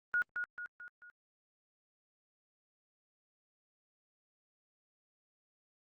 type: tone with echo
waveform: sine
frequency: 1445 Hz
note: F#6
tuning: 41 cents flat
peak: -28 dBFS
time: 0.14-0.22 s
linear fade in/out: 0 ms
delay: 220 ms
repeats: 4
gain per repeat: -6 dB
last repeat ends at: 1.1 s
effects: Opus 24 kbps